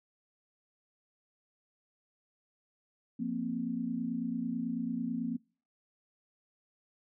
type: chord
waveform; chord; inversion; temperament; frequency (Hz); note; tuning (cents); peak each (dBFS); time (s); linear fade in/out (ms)
sine; F suspended fourth; none; just; 174.61 / 232.8 / 261.9; F3 / Bb3 / C4; 0 / -2 / +2; -40 / -34 / -36; 3.19-5.37; 10
effects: noise-tail reverb RT60 0.4 s tail -26 dB re dry